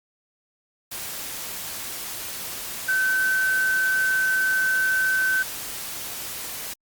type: tone in noise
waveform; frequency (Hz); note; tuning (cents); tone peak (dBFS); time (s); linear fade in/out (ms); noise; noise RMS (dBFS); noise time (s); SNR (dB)
sine; 1532; G6; -40; -19; 2.88-5.43; 10; white; -33; 0.91-6.74; +11
effects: Opus 48 kbps